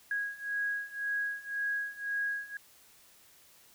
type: beating tone pair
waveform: sine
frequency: 1649 / 1650.9 Hz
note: G#6 / G#6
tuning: -13 / -11 cents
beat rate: 1.9 Hz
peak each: -36 / -34 dBFS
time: 0.11-2.57 s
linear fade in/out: 2 ms
effects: white hiss -60 dBFS RMS until 3.74 s